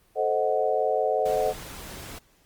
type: chord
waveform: sine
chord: A diminished seventh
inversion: none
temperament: equal with one note detuned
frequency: 438 / 523.3 / 622.3 / 740 Hz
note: A4 / C5 / Eb5 / Gb5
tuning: -8 / 0 / 0 / 0 cents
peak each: -27 dBFS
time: 0.15-1.54 s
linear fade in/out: 50 ms
type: noise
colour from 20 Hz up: pink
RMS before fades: -40 dBFS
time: 1.25-2.19 s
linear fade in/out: 10 ms
effects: pink hiss -62 dBFS RMS until 2.45 s + Opus 32 kbps